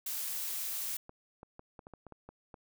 blue noise, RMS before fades -37 dBFS, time 0.06-0.97 s, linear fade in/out 5 ms
clicks, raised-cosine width 1 ms, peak -34 dBFS, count 10, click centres 1.094 / 1.431 / 1.594 / 1.792 / 1.869 / 1.937 / 2.067 / 2.123 / 2.29 / 2.542 s
effects none

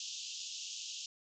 white band-pass noise, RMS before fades -44 dBFS, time 0-1.06 s, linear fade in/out 2 ms, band 2700 to 7100 Hz, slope 96 dB/octave, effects none

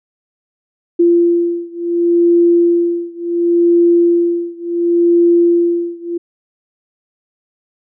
sine beating tone pair, 343.3 / 344 Hz, F4 / F4, -30 / -26 cents, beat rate 0.7 Hz, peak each -12 / -13 dBFS, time 0.99-6.18 s, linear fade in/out 10 ms, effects none

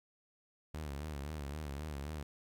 sawtooth tone with vibrato, 73.42 Hz, D2, in tune, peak -36 dBFS, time 0.74-2.23 s, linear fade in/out 5 ms, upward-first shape sine, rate 3.8 Hz, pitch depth 110 cents each way, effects 13-bit

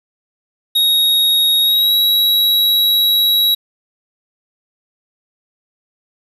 square tone with pitch glide, 3762 to 3872 Hz, A#7 to B7, +15 to -35 cents, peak -11 dBFS, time 0.75-3.55 s, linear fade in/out 10 ms, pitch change +50 cents, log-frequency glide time 1.62-1.93 s, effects 7-bit

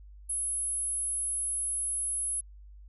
sine tone, 10650 Hz, E9, 17 cents sharp, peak -29 dBFS, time 0.29-2.41 s, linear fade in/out 10 ms, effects added 50 Hz sine -47 dBFS peak until 2.88 s

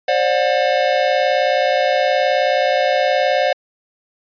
square tone cluster, 533 / 592 / 725 Hz, C5 / D5 / F#5, +32 / +14 / -35 cents, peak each -19 dBFS, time 0.08-3.53 s, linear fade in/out 5 ms, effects resampled to 11025 Hz

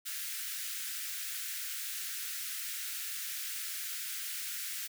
white high-pass noise, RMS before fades -39 dBFS, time 0.05-4.88 s, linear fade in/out 20 ms, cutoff 1400 Hz, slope 48 dB/octave, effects none

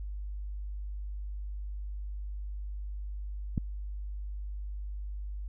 click, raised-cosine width 5 ms, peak -16 dBFS, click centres 3.578 s, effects added 50 Hz sine -35 dBFS peak until 5.48 s

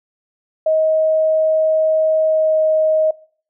sine tone with pitch glide, 631 to 627.4 Hz, D#5 to D#5, +24 to +14 cents, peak -12 dBFS, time 0.66-3.11 s, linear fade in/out 5 ms, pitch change -10 cents, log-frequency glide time 2.26-2.6 s, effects noise-tail reverb RT60 0.5 s tail -23 dB re dry

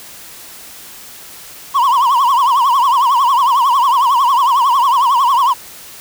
triangle tone with vibrato, 1027 Hz, C6, 33 cents flat, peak -7 dBFS, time 1.74-5.54 s, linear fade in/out 20 ms, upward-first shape triangle, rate 11 Hz, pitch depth 200 cents each way, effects white hiss -35 dBFS RMS until 6 s

